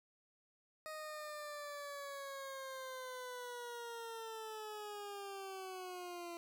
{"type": "linear sweep", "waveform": "20% pulse", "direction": "down", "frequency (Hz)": [625, 340], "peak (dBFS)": -40, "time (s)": [0.86, 6.37], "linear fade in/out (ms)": 0, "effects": []}